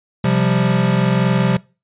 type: chord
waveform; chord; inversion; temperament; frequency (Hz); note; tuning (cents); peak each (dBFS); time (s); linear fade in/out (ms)
square; C suspended fourth; none; equal; 130.81 / 174.61 / 196; C3 / F3 / G3; 0 / 0 / 0; -18 / -18 / -20; 0.24-1.57; 5
effects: noise-tail reverb RT60 0.3 s tail -22 dB re dry + resampled to 8000 Hz